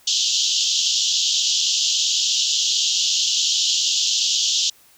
pink band-pass noise, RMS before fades -20 dBFS, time 0.07-4.7 s, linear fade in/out 5 ms, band 2900 to 7100 Hz, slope 96 dB/octave, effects white hiss -53 dBFS RMS until 4.97 s

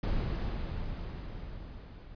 brown noise with level ramp, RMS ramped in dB -30 to -48 dBFS, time 0.03-2.15 s, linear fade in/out 5 ms, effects resampled to 11025 Hz

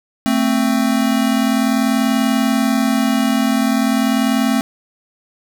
square tone pair together, 222.7 / 263.1 Hz, A3 / C4, +21 / +10 cents, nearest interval minor third, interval 289 cents, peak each -17 dBFS, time 0.26-4.61 s, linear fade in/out 0 ms, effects none

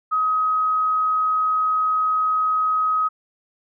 sine tone, 1265 Hz, D#6, 28 cents sharp, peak -17 dBFS, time 0.11-3.09 s, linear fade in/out 20 ms, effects none

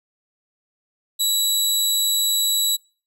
20% pulse tone, 3914 Hz, B7, 16 cents flat, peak -12 dBFS, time 1.19-2.77 s, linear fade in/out 20 ms, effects noise-tail reverb RT60 0.4 s tail -26 dB re dry

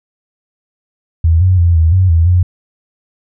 sine tone with pitch steps, 81.9 / 92.4 / 85.7 / 80.9 / 93.2 / 82.6 / 89.7 Hz, E2 / F#2 / F2 / E2 / F#2 / E2 / F2, -11 / -2 / -32 / -32 / +13 / +4 / +47 cents, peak -6 dBFS, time 1.24-2.43 s, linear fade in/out 5 ms, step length 170 ms, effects none

